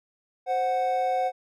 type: tone pair together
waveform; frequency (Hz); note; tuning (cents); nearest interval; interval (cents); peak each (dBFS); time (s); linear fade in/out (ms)
triangle; 522.6 / 739; C5 / F#5; -2 / -2; tritone; 600; -26 / -22; 0.46-1.32; 50
effects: none